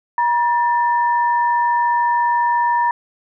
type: tone pair together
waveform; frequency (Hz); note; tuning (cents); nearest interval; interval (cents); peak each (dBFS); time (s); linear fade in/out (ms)
sine; 953 / 1781.4; A#5 / A6; +38 / +21; major seventh; 1083; -14 / -24; 0.18-2.91; 2
effects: none